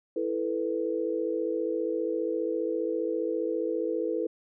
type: chord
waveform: sine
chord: E suspended fourth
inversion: none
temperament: just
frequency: 329.6 / 439.5 / 494.4 Hz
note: E4 / A4 / B4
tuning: 0 / -2 / +2 cents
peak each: -31 dBFS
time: 0.16-4.27 s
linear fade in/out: 5 ms
effects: none